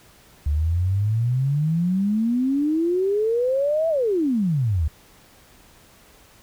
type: exponential two-way sweep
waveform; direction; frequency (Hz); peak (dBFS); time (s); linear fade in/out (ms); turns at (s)
sine; up then down; 71 to 666 to 71; -18; 0.46-4.88; 5; 3.89
effects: pink hiss -52 dBFS RMS until 6.42 s